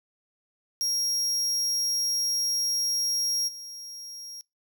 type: tone with level steps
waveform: 40% pulse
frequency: 5600 Hz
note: F8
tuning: 4 cents sharp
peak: -24 / -38 dBFS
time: 0.81-4.41 s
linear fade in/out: 0 ms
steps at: 3.47 s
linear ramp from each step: 20 ms
effects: noise-tail reverb RT60 0.2 s tail -24 dB re dry